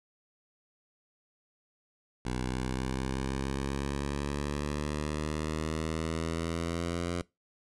10% pulse exponential sweep, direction up, 62.2 to 87.31 Hz, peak -23 dBFS, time 2.25-7.22 s, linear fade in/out 5 ms, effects noise-tail reverb RT60 0.2 s tail -21 dB re dry + resampled to 24000 Hz

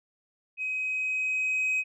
sine tone with level ramp, 2528 Hz, D#7, 27 cents sharp, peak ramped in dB -28 to -21 dBFS, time 0.57-1.84 s, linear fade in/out 50 ms, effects tanh soft clip ceiling -23 dBFS

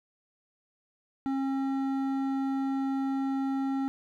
sine tone with hard clipping, 270.2 Hz, C#4, 44 cents flat, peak -29 dBFS, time 1.26-3.88 s, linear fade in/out 0 ms, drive 10 dB, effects none

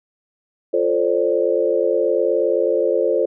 sine chord, D minor seventh, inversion first, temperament equal with one note detuned, 349.2 / 440 / 528.1 / 587.3 Hz, F4 / A4 / C5 / D5, 0 / 0 / +16 / 0 cents, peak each -22 / -20 / -19 / -23 dBFS, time 0.73-3.26 s, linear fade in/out 10 ms, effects none

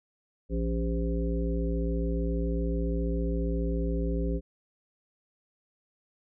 harmonic tone with a mistuned harmonic, 57.2 Hz, A#1, 32 cents flat, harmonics 1 / 3 / 5 / 7 / 9, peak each -28 / -33 / -35 / -36 / -38 dBFS, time 0.49-4.41 s, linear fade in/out 50 ms, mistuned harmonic 5, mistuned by -45 cents, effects none

